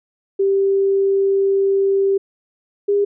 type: tone pair in turn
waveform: sine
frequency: 392 / 404.9 Hz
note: G4 / G#4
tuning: 0 / -44 cents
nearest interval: minor second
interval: 56 cents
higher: second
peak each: -13 dBFS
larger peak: neither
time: 0.39-2.18 / 2.88-3.05 s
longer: first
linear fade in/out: 10 ms
effects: none